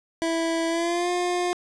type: tone with pitch glide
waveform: 25% pulse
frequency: 329.6 to 355.3 Hz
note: E4 to F4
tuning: 0 to +30 cents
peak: -19 dBFS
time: 0.22-1.53 s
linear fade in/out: 0 ms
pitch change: +130 cents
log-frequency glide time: 0.68-1.1 s
effects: resampled to 22050 Hz + 8-bit